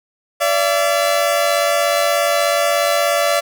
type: tone pair together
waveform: sawtooth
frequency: 578 / 674.7 Hz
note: D5 / E5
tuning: -28 / +40 cents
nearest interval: minor third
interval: 268 cents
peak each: -13 dBFS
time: 0.4-3.41 s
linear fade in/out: 20 ms
effects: none